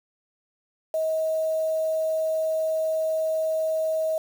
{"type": "tone with quantisation", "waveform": "sine", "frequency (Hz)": 636, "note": "D#5", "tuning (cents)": 38, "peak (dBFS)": -22, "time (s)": [0.94, 4.18], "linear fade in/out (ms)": 2, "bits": 7, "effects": []}